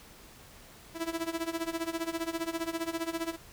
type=tone with tremolo; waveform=sawtooth; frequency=330.3 Hz; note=E4; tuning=4 cents sharp; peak=-25 dBFS; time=0.94-3.37 s; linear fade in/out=50 ms; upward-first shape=sine; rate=15 Hz; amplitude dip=85%; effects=pink hiss -53 dBFS RMS until 3.52 s